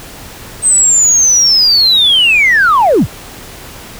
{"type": "linear sweep", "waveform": "sine", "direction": "down", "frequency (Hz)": [8372, 40.72], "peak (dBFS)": -4, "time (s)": [0.62, 3.07], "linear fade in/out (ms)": 50, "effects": ["tanh soft clip ceiling -2 dBFS", "pink hiss -31 dBFS RMS until 3.99 s"]}